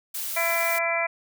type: noise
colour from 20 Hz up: blue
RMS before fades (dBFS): -31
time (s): 0.14-0.79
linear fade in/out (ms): 10
type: harmonic tone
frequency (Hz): 335.6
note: E4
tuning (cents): +31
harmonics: 2 / 3 / 4 / 5 / 6 / 7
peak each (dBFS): -27 / -32 / -33 / -36 / -29 / -27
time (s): 0.36-1.07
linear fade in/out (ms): 10
effects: none